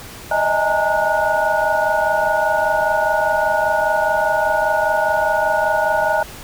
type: tone cluster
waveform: sine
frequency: 613 / 638 / 829 / 913 / 1456 Hz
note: D#5 / D#5 / G#5 / A#5 / F#6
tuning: -26 / +43 / -3 / -36 / -28 cents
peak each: -21 dBFS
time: 0.31-6.23 s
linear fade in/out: 5 ms
effects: pink hiss -36 dBFS RMS until 6.43 s